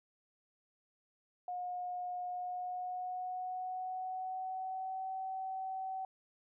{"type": "tone with pitch glide", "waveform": "sine", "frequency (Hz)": [720, 760.6], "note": ["F#5", "F#5"], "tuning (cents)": [-47, 48], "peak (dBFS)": -37, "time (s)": [1.48, 6.05], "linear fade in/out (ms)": 2, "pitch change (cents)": 95, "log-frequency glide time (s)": [2.28, 5.1], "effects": []}